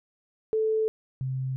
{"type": "tone pair in turn", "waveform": "sine", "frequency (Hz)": [438.2, 131.18], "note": ["A4", "C3"], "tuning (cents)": [-7, 5], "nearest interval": "octave + major sixth", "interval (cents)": 2088, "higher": "first", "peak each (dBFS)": [-22, -27], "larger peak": "first", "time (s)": [[0.53, 0.88], [1.21, 1.56]], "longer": "neither", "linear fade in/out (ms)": 0, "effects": []}